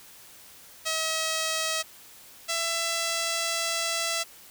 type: tone pair in turn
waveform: 5% pulse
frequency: 640 / 667.8 Hz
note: D#5 / E5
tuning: +49 / +22 cents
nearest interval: minor second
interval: 73 cents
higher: second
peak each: -15 dBFS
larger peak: neither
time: 0.85-1.83 / 2.48-4.24 s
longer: second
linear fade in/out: 20 ms
effects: white hiss -50 dBFS RMS until 4.5 s